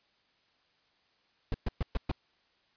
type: noise bursts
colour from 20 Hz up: brown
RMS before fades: -29 dBFS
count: 5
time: 1.52-2.115 s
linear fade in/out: 2 ms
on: 23 ms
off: 120 ms
effects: white hiss -70 dBFS RMS until 2.76 s + resampled to 11025 Hz